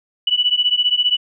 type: beating tone pair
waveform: sine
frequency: 2951 / 2966 Hz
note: F#7 / F#7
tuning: -5 / +4 cents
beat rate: 15 Hz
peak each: -17 dBFS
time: 0.27-1.17 s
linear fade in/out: 5 ms
effects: none